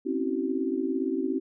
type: tone cluster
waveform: sine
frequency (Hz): 259.3 / 276.8 / 326.2 / 379.7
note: C4 / C#4 / E4 / F#4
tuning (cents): -15 / -2 / -18 / +45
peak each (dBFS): -31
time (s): 0.05-1.4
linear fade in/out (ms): 20
effects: none